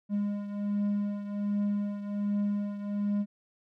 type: beating tone pair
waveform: triangle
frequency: 204.1 / 205.4 Hz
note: G#3 / G#3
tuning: -30 / -19 cents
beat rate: 1.3 Hz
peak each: -27 / -33 dBFS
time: 0.09-3.26 s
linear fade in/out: 50 ms
effects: none